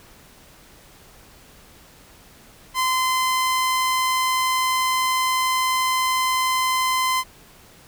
sawtooth tone, 1031 Hz, C6, 26 cents flat, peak -15 dBFS, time 2.74-7.24 s, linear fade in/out 50 ms, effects pink hiss -49 dBFS RMS until 7.87 s

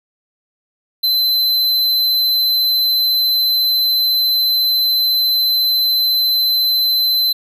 square tone, 4057 Hz, B7, 46 cents sharp, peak -13 dBFS, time 1.03-7.33 s, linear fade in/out 10 ms, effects none

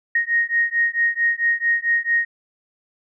sine beating tone pair, 1864.7 / 1869.2 Hz, A#6 / A#6, 0 / +4 cents, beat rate 4.5 Hz, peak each -20 dBFS, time 0.15-2.25 s, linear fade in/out 5 ms, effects none

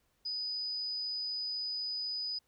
sine tone, 4978 Hz, D#8, in tune, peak -34 dBFS, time 0.25-2.39 s, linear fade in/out 10 ms, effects pink hiss -75 dBFS RMS until 2.47 s

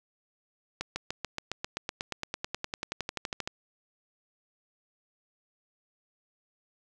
accelerating click train, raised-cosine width 0.2 ms, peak -15 dBFS, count 26, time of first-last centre 0.81-3.475 s, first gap 150 ms, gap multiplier 0.97, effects none

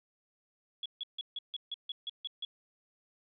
sine tone bursts, 3365 Hz, G#7, 22 cents sharp, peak -35 dBFS, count 10, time 0.83-2.45 s, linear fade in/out 2 ms, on 27 ms, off 150 ms, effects none

